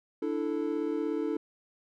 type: chord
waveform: triangle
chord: D suspended second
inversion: none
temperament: just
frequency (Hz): 293.7 / 330.4 / 440.5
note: D4 / E4 / A4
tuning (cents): 0 / +4 / +2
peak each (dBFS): -31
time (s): 0.22-1.37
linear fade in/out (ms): 5
effects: none